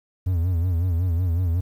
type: tone with vibrato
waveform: triangle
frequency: 87.31 Hz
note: F2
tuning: in tune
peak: -17 dBFS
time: 0.26-1.61 s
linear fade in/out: 10 ms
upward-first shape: sine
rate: 5.4 Hz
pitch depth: 110 cents each way
effects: 9-bit